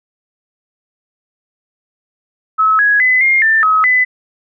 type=tone with pitch steps; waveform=sine; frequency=1292 / 1667 / 2016 / 2124 / 1782 / 1276 / 2006 Hz; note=E6 / G#6 / B6 / C7 / A6 / D#6 / B6; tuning=-35 / +6 / +35 / +25 / +22 / +43 / +26 cents; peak=-8 dBFS; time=2.58-4.05 s; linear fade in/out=20 ms; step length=210 ms; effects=none